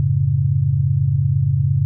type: chord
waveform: sine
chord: F# minor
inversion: none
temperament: equal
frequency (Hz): 92.5 / 110 / 138.59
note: F#2 / A2 / C#3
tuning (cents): 0 / 0 / 0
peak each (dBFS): -21 / -20 / -16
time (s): 0-1.85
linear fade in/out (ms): 0
effects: none